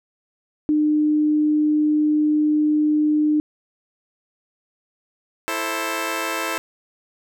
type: tone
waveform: sine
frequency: 302.4 Hz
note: D#4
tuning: 49 cents flat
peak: -15 dBFS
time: 0.69-3.4 s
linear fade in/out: 0 ms
type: chord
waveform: 10% pulse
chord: A minor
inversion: second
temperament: just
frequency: 330 / 440 / 528 Hz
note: E4 / A4 / C5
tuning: +2 / 0 / +16 cents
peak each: -19 / -21 / -20 dBFS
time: 5.48-6.58 s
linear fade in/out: 0 ms
effects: none

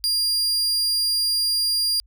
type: tone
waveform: 40% pulse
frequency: 4800 Hz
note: D8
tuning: 37 cents sharp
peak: -18 dBFS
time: 0.04-2 s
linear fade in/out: 0 ms
effects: added 50 Hz sine -52 dBFS peak until 2.06 s

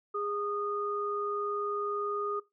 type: tone pair together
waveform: sine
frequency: 410.8 / 1231 Hz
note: G#4 / D#6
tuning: -19 / -19 cents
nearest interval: octave + perfect fifth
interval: 1900 cents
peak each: -34 / -33 dBFS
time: 0.14-2.4 s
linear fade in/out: 10 ms
effects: noise-tail reverb RT60 0.2 s tail -18 dB re dry

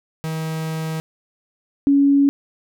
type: tone pair in turn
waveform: 45% pulse / sine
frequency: 159.4 / 280.4 Hz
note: D#3 / C#4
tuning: +42 / +20 cents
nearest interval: minor seventh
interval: 978 cents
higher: second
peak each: -23 / -11 dBFS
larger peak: second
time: 0.24-1 / 1.87-2.29 s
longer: first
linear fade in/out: 0 ms
effects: none

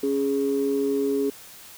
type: tone pair together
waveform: sine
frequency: 277.2 / 415.3 Hz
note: C#4 / G#4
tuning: 0 / 0 cents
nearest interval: perfect fifth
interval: 700 cents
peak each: -24 / -22 dBFS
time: 0.03-1.3 s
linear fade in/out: 5 ms
effects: tanh soft clip ceiling -14 dBFS + white hiss -45 dBFS RMS until 1.77 s

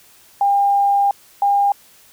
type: tone pair in turn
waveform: sine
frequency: 802 / 805 Hz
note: G5 / G5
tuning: +39 / +46 cents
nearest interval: unison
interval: 7 cents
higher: second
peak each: -12 dBFS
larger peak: neither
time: 0.41-1.11 / 1.42-1.72 s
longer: first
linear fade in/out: 2 ms
effects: white hiss -49 dBFS RMS until 2.12 s

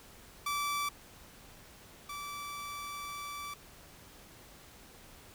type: tone pair in turn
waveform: sawtooth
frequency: 1160 / 1160 Hz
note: D6 / D6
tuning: -22 / -22 cents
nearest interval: unison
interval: 0 cents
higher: neither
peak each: -28 / -36 dBFS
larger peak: first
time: 0.46-0.89 / 2.09-3.54 s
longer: second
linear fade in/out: 5 ms
effects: pink hiss -55 dBFS RMS until 5.34 s

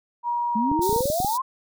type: tone with pitch glide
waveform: sine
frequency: 954 to 926.8 Hz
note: A#5 to A#5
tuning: +40 to -10 cents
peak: -22 dBFS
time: 0.23-1.03 s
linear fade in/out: 50 ms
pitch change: -50 cents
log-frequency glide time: 0.61-0.84 s
type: exponential sweep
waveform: sine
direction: up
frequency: 210 to 1087 Hz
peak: -22 dBFS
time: 0.55-1.42 s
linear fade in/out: 10 ms
type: clicks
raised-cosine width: 3 ms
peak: -17 dBFS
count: 10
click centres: 0.716 / 0.793 / 0.894 / 0.928 / 0.962 / 1.007 / 1.056 / 1.101 / 1.202 / 1.247 s
type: high-pass noise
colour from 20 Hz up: white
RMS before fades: -32 dBFS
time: 0.81-1.38 s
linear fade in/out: 20 ms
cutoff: 3600 Hz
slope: 96 dB/octave
effects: none

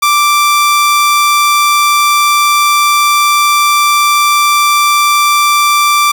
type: tone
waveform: sawtooth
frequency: 1174.7 Hz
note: D6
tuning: in tune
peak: -3 dBFS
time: 0.02-6.12 s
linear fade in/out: 10 ms
effects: 7-bit

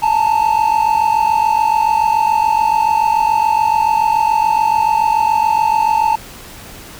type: tone pair together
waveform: triangle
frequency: 861 / 908 Hz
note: A5 / A#5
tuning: -38 / -46 cents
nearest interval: minor second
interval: 92 cents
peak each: -12 dBFS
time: 0.02-6.16 s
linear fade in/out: 10 ms
effects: pink hiss -35 dBFS RMS until 6.99 s

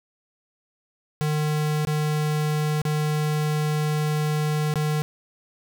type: tone with dropouts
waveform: square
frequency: 151.8 Hz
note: D#3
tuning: 42 cents flat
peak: -22 dBFS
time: 1.21-5.02 s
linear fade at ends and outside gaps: 0 ms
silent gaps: 1.85-1.872 / 2.817-2.852 / 4.739-4.757 s
effects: none

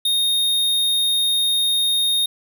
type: tone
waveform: square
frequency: 3700 Hz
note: A#7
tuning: 14 cents flat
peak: -17 dBFS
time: 0.05-2.26 s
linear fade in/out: 5 ms
effects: 9-bit

